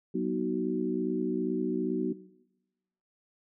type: harmonic tone with a mistuned harmonic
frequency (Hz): 62.4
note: B1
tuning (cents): +19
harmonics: 3 / 4 / 5 / 6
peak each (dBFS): -33 / -33 / -33 / -33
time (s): 0.14-2.13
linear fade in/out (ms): 10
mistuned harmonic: 4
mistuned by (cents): -52
effects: noise-tail reverb RT60 1.0 s tail -19 dB re dry